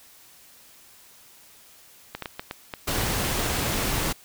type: clicks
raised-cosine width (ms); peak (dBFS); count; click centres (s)
0.3; -15; 11; 2.15 / 2.223 / 2.258 / 2.395 / 2.511 / 2.738 / 3.014 / 3.259 / 3.74 / 3.779 / 3.894
type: noise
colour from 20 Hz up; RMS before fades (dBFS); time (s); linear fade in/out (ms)
pink; -26; 2.87-4.13; 10
effects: white hiss -52 dBFS RMS until 4.24 s